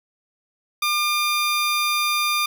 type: tone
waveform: 15% pulse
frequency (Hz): 1200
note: D6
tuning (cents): +37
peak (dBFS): -13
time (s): 0.82-2.46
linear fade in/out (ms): 5
effects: none